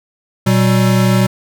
square tone pair together, 120.6 / 190.56 Hz, B2 / G3, -41 / -49 cents, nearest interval minor sixth, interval 792 cents, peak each -13 dBFS, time 0.46-1.27 s, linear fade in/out 10 ms, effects none

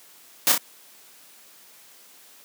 white noise with echo, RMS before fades -18 dBFS, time 0.47-0.52 s, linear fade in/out 0 ms, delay 29 ms, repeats 2, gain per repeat -4 dB, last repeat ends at 0.578 s, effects white hiss -51 dBFS RMS until 2.44 s + high-pass 200 Hz 12 dB/octave

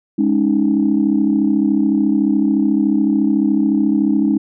sine chord, Ab suspended fourth, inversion none, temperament equal, 207.7 / 277.2 / 311.1 Hz, Ab3 / Db4 / Eb4, 0 / 0 / 0 cents, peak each -16 dBFS, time 0.18-4.38 s, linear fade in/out 10 ms, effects tanh soft clip ceiling -4 dBFS

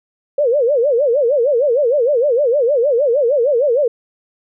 sine tone with vibrato, 523.3 Hz, C5, in tune, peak -11 dBFS, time 0.38-3.88 s, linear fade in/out 5 ms, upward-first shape sine, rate 6.5 Hz, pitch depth 240 cents each way, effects none

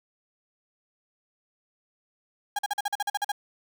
35% pulse tone bursts, 817 Hz, G#5, 29 cents flat, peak -23 dBFS, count 11, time 2.56-3.319 s, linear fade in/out 5 ms, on 29 ms, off 44 ms, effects 9-bit

